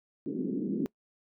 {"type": "band-pass noise", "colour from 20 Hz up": "pink", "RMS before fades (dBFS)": -32, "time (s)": [0.26, 0.86], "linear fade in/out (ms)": 0, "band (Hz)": [180, 390], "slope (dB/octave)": 48, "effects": ["noise-tail reverb RT60 0.1 s tail -22 dB re dry"]}